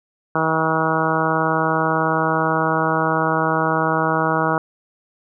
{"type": "harmonic tone", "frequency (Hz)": 159.9, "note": "D#3", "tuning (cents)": 48, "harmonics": [1, 2, 3, 4, 5, 6, 7, 8, 9], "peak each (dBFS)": [-25, -25, -25, -25, -25, -25, -25, -25, -25], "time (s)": [0.35, 4.58], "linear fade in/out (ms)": 2, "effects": []}